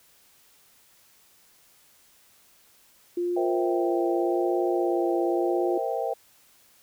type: tone with vibrato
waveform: sine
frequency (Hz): 349.2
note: F4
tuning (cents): 0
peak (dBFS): -24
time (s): 3.17-5.78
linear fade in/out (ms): 5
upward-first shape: sine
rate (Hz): 0.88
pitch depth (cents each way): 22
type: chord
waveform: sine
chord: C dominant seventh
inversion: third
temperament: equal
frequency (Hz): 466.2 / 523.3 / 659.3 / 784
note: Bb4 / C5 / E5 / G5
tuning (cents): 0 / 0 / 0 / 0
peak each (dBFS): -31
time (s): 3.36-6.14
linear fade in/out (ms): 10
effects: white hiss -59 dBFS RMS until 6.82 s